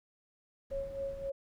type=noise; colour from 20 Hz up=brown; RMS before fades=-48 dBFS; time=0.7-1.3 s; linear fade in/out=5 ms
type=tone with tremolo; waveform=sine; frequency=550 Hz; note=C#5; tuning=14 cents flat; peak=-33 dBFS; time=0.71-1.32 s; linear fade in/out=10 ms; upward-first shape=sine; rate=3.8 Hz; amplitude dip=65%
effects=none